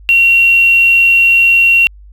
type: tone with quantisation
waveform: sine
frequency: 2741 Hz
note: F7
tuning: 33 cents flat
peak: -5 dBFS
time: 0.09-1.87 s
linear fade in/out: 0 ms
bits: 5
effects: added 50 Hz sine -34 dBFS peak until 2.12 s